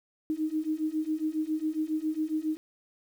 sine beating tone pair, 307.9 / 315.2 Hz, D#4 / D#4, -18 / +23 cents, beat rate 7.3 Hz, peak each -31 / -30 dBFS, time 0.3-2.57 s, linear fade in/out 0 ms, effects 9-bit

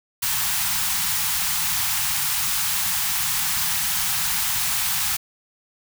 white band-stop noise, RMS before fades -23 dBFS, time 0.22-5.17 s, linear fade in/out 10 ms, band 200 to 750 Hz, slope 96 dB/octave, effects none

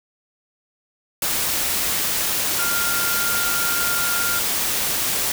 sine tone in noise, 1400 Hz, F6, 4 cents sharp, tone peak -24 dBFS, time 2.59-4.39 s, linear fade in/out 2 ms, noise white, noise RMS -22 dBFS, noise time 1.22-5.32 s, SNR -5 dB, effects none

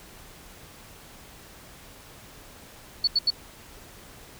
sine tone bursts, 4435 Hz, C#8, in tune, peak -18 dBFS, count 3, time 3.04-3.304 s, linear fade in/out 5 ms, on 34 ms, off 81 ms, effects pink hiss -48 dBFS RMS until 4.39 s

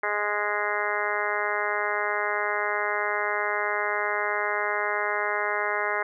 harmonic tone, 207.7 Hz, G#3, in tune, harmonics 2 / 3 / 4 / 5 / 6 / 7 / 8 / 9 / 10, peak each -33 / -33 / -33 / -33 / -33 / -33 / -33 / -33 / -33 dBFS, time 0.03-6.03 s, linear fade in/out 5 ms, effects none

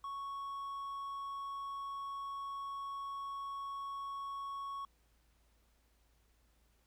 triangle tone, 1108.7 Hz, C#6, in tune, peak -38 dBFS, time 0.04-4.85 s, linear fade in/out 2 ms, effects added 56 Hz sine -70 dBFS peak until 6.86 s + pink hiss -75 dBFS RMS until 6.86 s

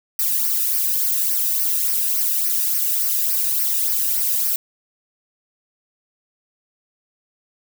violet noise with flanger, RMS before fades -20 dBFS, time 0.19-4.56 s, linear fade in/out 2 ms, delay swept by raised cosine 0.27 to 0.95 ms, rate 3.5 Hz, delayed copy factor -0.65, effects none

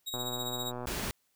sawtooth tone with tremolo, 3800 Hz, A#7, 33 cents sharp, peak -30 dBFS, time 0.06-0.72 s, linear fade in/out 20 ms, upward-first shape sine, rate 15 Hz, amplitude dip 60%
click train, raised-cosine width 1 ms, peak -25 dBFS, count 89, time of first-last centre 0.14-0.855 s, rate 123 Hz
pink noise, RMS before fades -35 dBFS, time 0.87-1.11 s, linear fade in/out 0 ms
effects white hiss -74 dBFS RMS until 1.35 s

